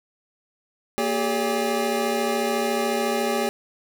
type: tone cluster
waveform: square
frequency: 233.2 / 387.4 / 421.4 / 571 / 809 Hz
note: A#3 / G4 / G#4 / D5 / G#5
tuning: +1 / -20 / +25 / -49 / -46 cents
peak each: -29 dBFS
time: 0.98-3.49 s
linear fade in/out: 0 ms
effects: 9-bit